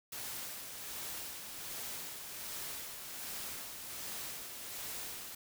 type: noise with tremolo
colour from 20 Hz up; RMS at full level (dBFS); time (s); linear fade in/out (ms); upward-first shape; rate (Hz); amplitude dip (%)
white; -42; 0.12-5.35; 5; sine; 1.3; 40
effects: none